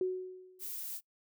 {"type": "tone with exponential decay", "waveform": "sine", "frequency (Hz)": 370, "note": "F#4", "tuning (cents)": 0, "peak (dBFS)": -27, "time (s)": [0.01, 0.75], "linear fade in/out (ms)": 2, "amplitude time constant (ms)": 160}
{"type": "noise", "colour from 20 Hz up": "violet", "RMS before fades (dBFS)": -41, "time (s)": [0.59, 1.01], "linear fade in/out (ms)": 50}
{"effects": ["noise-tail reverb RT60 0.1 s tail -22 dB re dry"]}